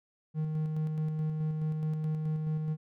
triangle tone with tremolo, 155.56 Hz, D#3, in tune, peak -26 dBFS, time 0.34-2.77 s, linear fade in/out 50 ms, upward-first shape square, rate 4.7 Hz, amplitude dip 30%, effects none

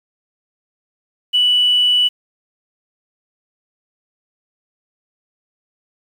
sine tone, 2960 Hz, F#7, in tune, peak -10 dBFS, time 1.33-2.09 s, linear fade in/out 20 ms, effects tanh soft clip ceiling -6 dBFS + 7-bit

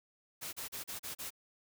white noise bursts, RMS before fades -42 dBFS, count 6, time 0.41-1.305 s, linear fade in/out 20 ms, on 120 ms, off 35 ms, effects none

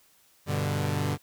sawtooth chord, G major, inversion none, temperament equal, 98 / 123.47 / 146.83 Hz, G2 / B2 / D3, 0 / 0 / 0 cents, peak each -26 / -29 / -25 dBFS, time 0.46-1.18 s, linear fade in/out 50 ms, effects white hiss -62 dBFS RMS until 1.22 s

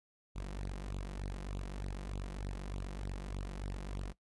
sawtooth tone with flanger, 47.9 Hz, G1, 39 cents flat, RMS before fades -41 dBFS, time 0.35-4.13 s, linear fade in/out 20 ms, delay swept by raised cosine 0.22 to 5.92 ms, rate 3.3 Hz, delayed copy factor +0.75, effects noise-tail reverb RT60 0.1 s tail -18 dB re dry + resampled to 24000 Hz

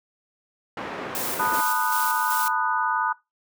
pink band-pass noise, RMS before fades -33 dBFS, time 0.77-1.61 s, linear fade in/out 2 ms, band 270 to 1800 Hz, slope 12 dB/octave
blue noise with tremolo, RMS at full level -29 dBFS, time 1.15-2.48 s, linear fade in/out 0 ms, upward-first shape square, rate 2.6 Hz, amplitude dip 40%
sine chord, B dominant seventh, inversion third, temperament just, 889 / 987.8 / 1234.7 / 1481.6 Hz, A5 / B5 / D#6 / F#6, +18 / 0 / -14 / +2 cents, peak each -27 dBFS, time 1.39-3.13 s, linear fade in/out 10 ms
effects noise-tail reverb RT60 0.2 s tail -19 dB re dry

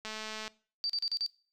click train, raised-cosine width 0.2 ms, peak -23 dBFS, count 94, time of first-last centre 0.05-0.479 s, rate 217 Hz
sine tone bursts, 4643 Hz, D8, 21 cents flat, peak -29 dBFS, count 5, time 0.84-1.263 s, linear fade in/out 0 ms, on 55 ms, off 37 ms
effects noise-tail reverb RT60 0.4 s tail -20 dB re dry

